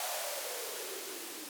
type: noise with band-pass filter sweep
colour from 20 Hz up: violet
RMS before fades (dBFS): -40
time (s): 0-1.49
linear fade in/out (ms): 2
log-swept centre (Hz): 690 to 290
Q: 6.3
effects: none